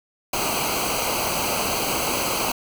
pink noise with comb filter, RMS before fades -24 dBFS, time 0.33-2.52 s, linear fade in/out 5 ms, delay 0.56 ms, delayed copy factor -0.8, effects none

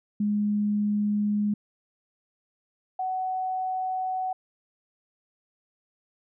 sine tone pair in turn, 207.7 / 747.9 Hz, G#3 / F#5, 0 / +18 cents, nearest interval octave + minor seventh, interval 2218 cents, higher second, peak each -22 / -26 dBFS, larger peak first, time 0.2-1.54 / 2.99-4.33 s, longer neither, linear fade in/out 5 ms, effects none

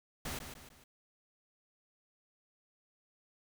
pink noise with echo, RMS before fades -40 dBFS, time 0.25-0.39 s, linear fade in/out 5 ms, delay 150 ms, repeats 3, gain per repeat -7 dB, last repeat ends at 0.84 s, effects none

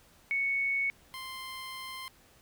sine / 15% pulse tone pair in turn, 2217 / 1046.3 Hz, C#7 / C6, 0 / 0 cents, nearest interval octave + minor second, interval 1300 cents, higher first, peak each -27 / -33 dBFS, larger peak first, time 0.31-0.9 / 1.14-2.08 s, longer second, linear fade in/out 0 ms, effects pink hiss -61 dBFS RMS until 2.41 s

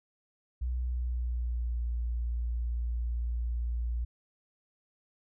sine tone with pitch glide, 61.8 to 58.87 Hz, B1 to A#1, +2 to +18 cents, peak -29 dBFS, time 0.61-4.05 s, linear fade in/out 10 ms, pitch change -84 cents, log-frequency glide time 0.77-1.8 s, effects none

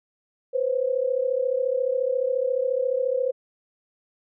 sine tone pair together, 498 / 532.3 Hz, B4 / C5, +14 / +30 cents, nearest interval minor second, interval 116 cents, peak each -24 dBFS, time 0.53-3.32 s, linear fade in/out 20 ms, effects none

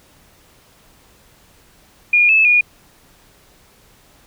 sine tone with pitch steps, 2429 / 2611 / 2441 Hz, D#7 / E7 / D#7, -42 / -17 / -34 cents, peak -9 dBFS, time 2.13-2.61 s, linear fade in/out 5 ms, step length 160 ms, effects pink hiss -51 dBFS RMS until 4.26 s

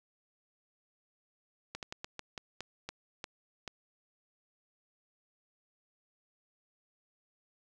slowing click train, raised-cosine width 0.2 ms, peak -22 dBFS, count 10, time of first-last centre 1.75-3.678 s, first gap 78 ms, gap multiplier 1.24, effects none

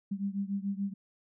sine beating tone pair, 196 / 202.9 Hz, G3 / G#3, 0 / -40 cents, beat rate 6.9 Hz, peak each -33 / -35 dBFS, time 0.11-0.94 s, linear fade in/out 10 ms, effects none

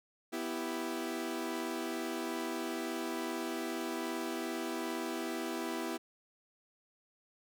sawtooth chord, E minor, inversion second, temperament equal, 246.9 / 329.6 / 392 Hz, B3 / E4 / G4, 0 / 0 / 0 cents, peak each -37 / -34 / -38 dBFS, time 0.32-5.98 s, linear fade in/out 20 ms, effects none

